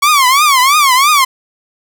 sawtooth tone with vibrato, 1108.7 Hz, C#6, in tune, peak -3 dBFS, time 0.02-1.25 s, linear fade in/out 10 ms, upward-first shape triangle, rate 3 Hz, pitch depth 210 cents each way, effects none

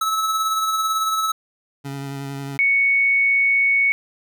square tone with tremolo, 1300 Hz, E6, 24 cents flat, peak -18 dBFS, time 0.01-1.32 s, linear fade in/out 5 ms, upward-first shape sine, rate 18 Hz, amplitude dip 35%
25% pulse tone with vibrato, 138.59 Hz, C#3, in tune, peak -24 dBFS, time 1.84-2.58 s, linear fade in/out 20 ms, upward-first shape sine, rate 11 Hz, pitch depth 19 cents each way
sine tone, 2221 Hz, C#7, 3 cents sharp, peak -14 dBFS, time 2.59-3.92 s, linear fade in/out 0 ms
effects none

